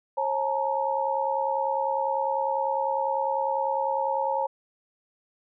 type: tone cluster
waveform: sine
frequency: 541 / 859 / 929 Hz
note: C#5 / A5 / A#5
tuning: -42 / -42 / -6 cents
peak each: -28 dBFS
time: 0.17-4.47 s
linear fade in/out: 10 ms
effects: none